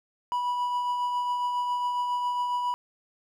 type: tone with tremolo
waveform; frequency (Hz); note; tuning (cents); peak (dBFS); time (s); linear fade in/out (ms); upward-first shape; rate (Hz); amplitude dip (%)
triangle; 980; B5; -14; -22; 0.32-2.74; 0; triangle; 7.3; 35
effects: none